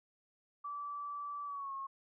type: tone with pitch glide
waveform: sine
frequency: 1158 to 1086.7 Hz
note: D6 to C#6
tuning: -25 to -35 cents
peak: -39 dBFS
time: 0.64-1.87 s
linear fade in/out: 10 ms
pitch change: -110 cents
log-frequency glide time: 1.45-1.73 s
effects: none